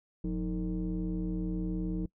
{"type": "tone with frequency modulation", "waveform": "sine", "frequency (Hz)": 177.5, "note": "F3", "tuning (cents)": 28, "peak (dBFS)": -29, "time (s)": [0.24, 2.06], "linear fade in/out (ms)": 5, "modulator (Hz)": 138, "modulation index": 1.2, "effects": ["noise-tail reverb RT60 0.1 s tail -23 dB re dry", "tanh soft clip ceiling -25 dBFS"]}